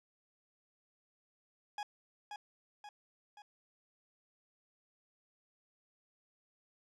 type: tone with echo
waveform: 40% pulse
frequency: 830.6 Hz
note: G#5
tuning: in tune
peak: -37 dBFS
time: 1.78-1.83 s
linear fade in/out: 2 ms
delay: 530 ms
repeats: 3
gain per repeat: -5 dB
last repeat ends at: 3.42 s
effects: low-pass 6000 Hz 12 dB/octave